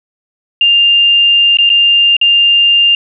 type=tone with dropouts; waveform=sine; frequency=2800 Hz; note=F7; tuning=4 cents sharp; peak=-5 dBFS; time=0.61-2.95 s; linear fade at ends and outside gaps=2 ms; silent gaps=1.571-1.586 / 1.693-1.7 / 2.167-2.213 s; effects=none